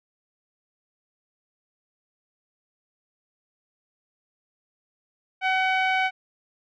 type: tone with low-pass filter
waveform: sawtooth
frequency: 754 Hz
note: F#5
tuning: 32 cents sharp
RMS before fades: -23 dBFS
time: 5.41-6.11 s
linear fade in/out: 50 ms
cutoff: 2400 Hz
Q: 2.5
effects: none